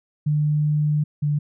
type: tone pair in turn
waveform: sine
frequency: 149.9 / 147.41 Hz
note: D3 / D3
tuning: +36 / +7 cents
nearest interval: unison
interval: 29 cents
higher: first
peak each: -17 / -18 dBFS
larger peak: first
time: 0.26-1.04 / 1.22-1.39 s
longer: first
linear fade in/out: 10 ms
effects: none